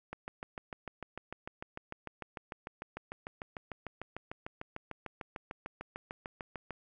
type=click train; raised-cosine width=0.5 ms; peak=-25 dBFS; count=45; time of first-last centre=0.13-6.707 s; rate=6.69 Hz; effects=none